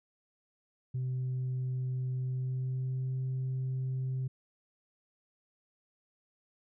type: tone with pitch glide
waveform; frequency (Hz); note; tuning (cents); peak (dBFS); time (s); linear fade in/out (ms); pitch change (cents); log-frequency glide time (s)
sine; 128.2 to 130.22; C3 to C3; -35 to -8; -29; 0.94-4.28; 10; +27; 2.17-3.18
effects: tanh soft clip ceiling -29 dBFS